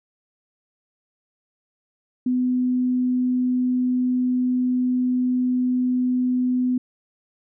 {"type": "tone", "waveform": "sine", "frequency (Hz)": 251.2, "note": "B3", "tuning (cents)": 30, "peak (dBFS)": -18, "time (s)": [2.26, 6.78], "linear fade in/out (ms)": 5, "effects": []}